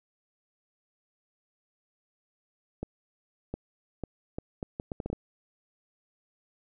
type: accelerating click train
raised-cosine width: 2 ms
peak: -20 dBFS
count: 11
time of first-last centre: 2.83-5.13 s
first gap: 710 ms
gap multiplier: 0.7
effects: none